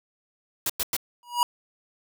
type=noise bursts; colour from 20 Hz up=white; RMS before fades=-26 dBFS; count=3; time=0.66-0.966 s; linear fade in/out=2 ms; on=36 ms; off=99 ms
type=tone with exponential growth; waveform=square; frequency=964 Hz; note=B5; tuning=42 cents flat; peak=-16 dBFS; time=1.23-1.43 s; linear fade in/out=1 ms; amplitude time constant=42 ms
effects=none